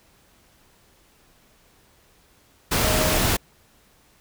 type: tone in noise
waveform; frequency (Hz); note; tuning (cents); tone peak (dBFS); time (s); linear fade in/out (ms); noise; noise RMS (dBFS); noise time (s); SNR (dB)
sine; 624; D#5; +5; -26; 2.84-3.18; 10; pink; -21; 2.71-3.37; -8
effects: pink hiss -58 dBFS RMS until 4.2 s